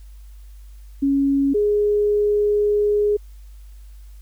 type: tone pair in turn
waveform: sine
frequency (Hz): 277.2 / 415.3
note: C#4 / G#4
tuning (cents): 0 / 0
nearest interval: perfect fifth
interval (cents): 700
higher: second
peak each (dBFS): -15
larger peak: neither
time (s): 1.02-1.54 / 1.54-3.17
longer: second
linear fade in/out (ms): 10
effects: added 50 Hz sine -38 dBFS peak until 4.21 s + white hiss -59 dBFS RMS until 4.21 s